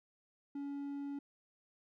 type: tone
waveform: triangle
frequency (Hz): 282.3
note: C#4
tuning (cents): +32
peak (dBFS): -37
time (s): 0.55-1.19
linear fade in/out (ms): 5
effects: none